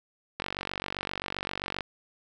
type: click train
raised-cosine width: 0.3 ms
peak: -15 dBFS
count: 68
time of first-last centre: 0.4-1.808 s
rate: 47.6 Hz
effects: none